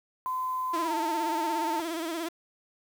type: tone with pitch glide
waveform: sine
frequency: 1023 to 900.9 Hz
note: C6 to A5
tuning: -39 to +41 cents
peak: -28 dBFS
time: 0.26-1.8 s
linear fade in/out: 0 ms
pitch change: -220 cents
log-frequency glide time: 0.83-0.93 s
type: tone with vibrato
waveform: sawtooth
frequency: 329.6 Hz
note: E4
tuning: in tune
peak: -27 dBFS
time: 0.73-2.29 s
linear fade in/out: 10 ms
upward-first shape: sine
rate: 17 Hz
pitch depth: 81 cents each way
effects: 8-bit